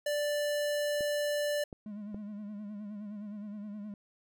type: tone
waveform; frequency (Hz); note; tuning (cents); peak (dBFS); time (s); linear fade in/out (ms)
square; 587.3; D5; 0; -30; 0.06-1.64; 5
type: clicks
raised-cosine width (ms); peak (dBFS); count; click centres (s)
2; -30; 3; 1.008 / 1.728 / 2.145
type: tone with vibrato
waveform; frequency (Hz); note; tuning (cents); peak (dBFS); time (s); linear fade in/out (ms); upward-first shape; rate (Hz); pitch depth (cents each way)
triangle; 207.7; G#3; 0; -37; 1.86-3.94; 2; sine; 9.6; 58
effects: none